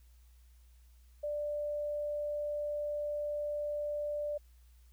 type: tone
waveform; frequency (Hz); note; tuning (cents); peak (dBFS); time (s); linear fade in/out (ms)
sine; 590; D5; +8; -33; 1.23-4.38; 10
effects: added 60 Hz sine -57 dBFS peak until 4.92 s + white hiss -72 dBFS RMS until 4.92 s